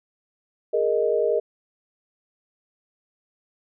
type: chord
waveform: sine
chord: Ab suspended second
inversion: none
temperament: equal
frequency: 415.3 / 466.2 / 622.3 Hz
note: Ab4 / Bb4 / Eb5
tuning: 0 / 0 / 0 cents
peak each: -24 / -22 / -24 dBFS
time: 0.73-1.4 s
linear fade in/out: 10 ms
effects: none